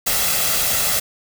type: noise with comb filter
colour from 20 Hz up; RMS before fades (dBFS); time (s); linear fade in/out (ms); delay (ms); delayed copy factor
white; -19; 0.06-1; 10; 1.5; +0.5
effects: none